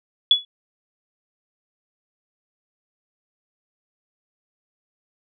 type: tone with exponential decay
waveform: sine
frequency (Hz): 3400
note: G#7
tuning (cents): +40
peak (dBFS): -7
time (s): 0.31-0.45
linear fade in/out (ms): 2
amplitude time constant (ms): 30
effects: none